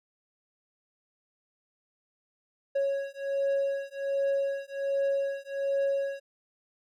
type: beating tone pair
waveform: triangle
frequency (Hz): 552 / 553.3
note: C#5 / C#5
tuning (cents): -7 / -3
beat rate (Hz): 1.3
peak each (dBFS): -28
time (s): 2.75-6.2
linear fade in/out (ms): 10
effects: none